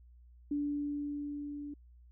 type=tone with level ramp; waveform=sine; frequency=290.1 Hz; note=D4; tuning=21 cents flat; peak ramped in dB=-30 to -40 dBFS; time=0.51-1.74 s; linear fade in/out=5 ms; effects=added 60 Hz sine -55 dBFS peak until 2.11 s